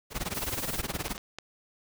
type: noise with tremolo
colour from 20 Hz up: pink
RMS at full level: -31 dBFS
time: 0.1-1.18 s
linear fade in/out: 50 ms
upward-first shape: sine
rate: 19 Hz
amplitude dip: 90%
type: noise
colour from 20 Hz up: blue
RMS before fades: -37 dBFS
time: 0.34-0.82 s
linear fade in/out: 10 ms
type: clicks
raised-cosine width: 0.2 ms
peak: -20 dBFS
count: 3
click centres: 1.081 / 1.179 / 1.386 s
effects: none